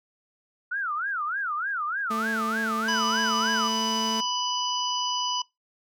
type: tone with vibrato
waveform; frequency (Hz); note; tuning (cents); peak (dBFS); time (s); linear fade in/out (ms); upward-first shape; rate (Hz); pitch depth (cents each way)
sine; 1396.9; F6; 0; -26; 0.71-3.68; 10; sine; 3.3; 290
type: tone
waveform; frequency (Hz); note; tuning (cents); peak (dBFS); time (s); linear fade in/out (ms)
sawtooth; 221.7; A3; +13; -25; 2.1-4.21; 10
type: harmonic tone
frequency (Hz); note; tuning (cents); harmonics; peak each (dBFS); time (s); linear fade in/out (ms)
991; B5; +6; 1 / 3 / 5 / 6; -29 / -30 / -33 / -35; 2.88-5.42; 5
effects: noise-tail reverb RT60 0.2 s tail -23 dB re dry